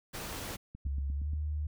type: noise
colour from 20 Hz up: pink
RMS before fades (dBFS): -40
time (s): 0.13-0.57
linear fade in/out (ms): 20
type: click train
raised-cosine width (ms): 5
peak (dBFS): -33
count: 6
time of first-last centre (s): 0.75-1.334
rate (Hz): 8.56
type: tone with pitch glide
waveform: sine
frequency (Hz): 69.3 to 75.14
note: C#2 to D2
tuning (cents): 0 to +40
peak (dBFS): -31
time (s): 0.85-1.67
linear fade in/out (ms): 5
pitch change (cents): +140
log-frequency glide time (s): 1.11-1.31
effects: none